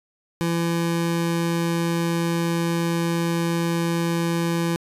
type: tone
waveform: 25% pulse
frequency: 168.6 Hz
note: E3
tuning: 39 cents sharp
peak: -17 dBFS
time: 0.41-4.76 s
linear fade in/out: 0 ms
effects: resampled to 32000 Hz